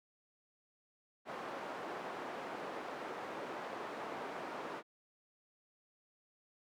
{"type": "band-pass noise", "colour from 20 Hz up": "white", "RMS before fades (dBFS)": -44, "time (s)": [1.25, 4.83], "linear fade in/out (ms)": 50, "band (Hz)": [300, 970], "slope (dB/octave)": 12, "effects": []}